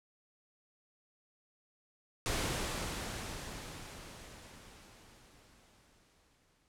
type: noise with exponential decay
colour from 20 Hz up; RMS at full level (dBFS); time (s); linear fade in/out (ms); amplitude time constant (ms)
pink; -33; 2.26-6.68; 0; 960
effects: low-pass 10000 Hz 12 dB/octave